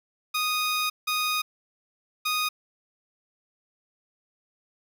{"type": "tone bursts at uneven times", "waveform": "15% pulse", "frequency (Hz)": 1241, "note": "D#6", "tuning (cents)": -5, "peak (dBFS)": -18, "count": 3, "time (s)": [[0.34, 0.9], [1.07, 1.42], [2.25, 2.49]], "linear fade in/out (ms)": 10, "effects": []}